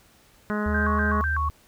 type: harmonic tone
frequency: 210 Hz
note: G#3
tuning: 19 cents sharp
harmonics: 1 / 2 / 3 / 4 / 5 / 6 / 7 / 8 / 9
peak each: -26 / -32 / -35 / -41 / -35 / -36 / -34 / -40 / -42 dBFS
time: 0.5-1.21 s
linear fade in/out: 0 ms
type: tone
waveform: sine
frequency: 76.3 Hz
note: D#2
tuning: 33 cents flat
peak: -25 dBFS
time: 0.66-1.5 s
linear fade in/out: 0 ms
type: tone with vibrato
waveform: sine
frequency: 1318.5 Hz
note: E6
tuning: in tune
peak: -24 dBFS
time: 0.74-1.49 s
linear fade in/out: 5 ms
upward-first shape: square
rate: 4 Hz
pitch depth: 300 cents each way
effects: pink hiss -57 dBFS RMS until 1.67 s